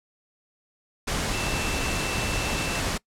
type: tone in noise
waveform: sine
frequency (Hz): 2667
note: E7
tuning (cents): +20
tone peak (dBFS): -33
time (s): 1.33-2.8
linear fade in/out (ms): 10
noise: pink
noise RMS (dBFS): -27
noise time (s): 1.07-2.98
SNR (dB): -9
effects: noise-tail reverb RT60 0.1 s tail -23 dB re dry + low-pass 9000 Hz 12 dB/octave